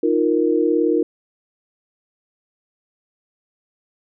sine chord, Eb suspended second, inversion none, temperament equal, 311.1 / 349.2 / 466.2 Hz, Eb4 / F4 / Bb4, 0 / 0 / 0 cents, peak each -19 dBFS, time 0.03-1.03 s, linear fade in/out 5 ms, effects none

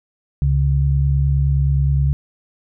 sine tone pair together, 69.6 / 139.2 Hz, C#2 / C#3, +8 / +8 cents, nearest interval octave, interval 1200 cents, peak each -16 dBFS, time 0.42-2.13 s, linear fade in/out 0 ms, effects none

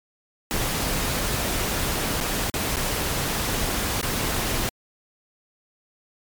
pink noise with dropouts, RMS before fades -25 dBFS, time 0.51-4.69 s, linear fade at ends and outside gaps 0 ms, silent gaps 2.203-2.21 / 2.499-2.54 / 2.76-2.768 / 4.013-4.029 s, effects MP3 96 kbps

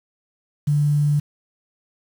sine tone with quantisation, 146.83 Hz, D3, in tune, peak -15 dBFS, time 0.67-1.2 s, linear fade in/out 10 ms, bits 7, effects none

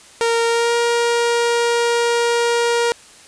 sawtooth tone with pitch glide, 463.1 to 471.7 Hz, A#4 to A#4, -11 to +20 cents, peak -11 dBFS, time 0.21-2.92 s, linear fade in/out 0 ms, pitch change +31 cents, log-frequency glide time 0.46-0.75 s, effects white hiss -44 dBFS RMS until 3.27 s + resampled to 22050 Hz

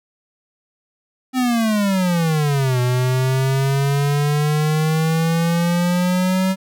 square exponential two-way sweep, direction down then up, 261.6 to 123.47 to 190.6 Hz, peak -16 dBFS, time 1.33-6.56 s, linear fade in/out 50 ms, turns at 2.8 s, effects none

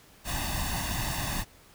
pink noise with comb filter, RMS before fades -31 dBFS, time 0.24-1.45 s, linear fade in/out 50 ms, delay 1.1 ms, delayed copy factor +0.8, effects pink hiss -56 dBFS RMS until 1.74 s

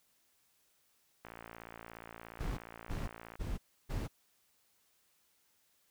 click train, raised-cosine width 0.5 ms, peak -32 dBFS, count 121, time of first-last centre 1.25-3.355 s, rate 57 Hz
brown noise bursts, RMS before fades -37 dBFS, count 4, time 2.39-4.08 s, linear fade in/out 20 ms, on 190 ms, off 310 ms
effects white hiss -73 dBFS RMS until 5.9 s

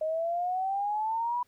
sine exponential sweep, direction up, 619 to 987.8 Hz, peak -27 dBFS, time 0.01-1.43 s, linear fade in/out 5 ms, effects pink hiss -69 dBFS RMS until 1.47 s

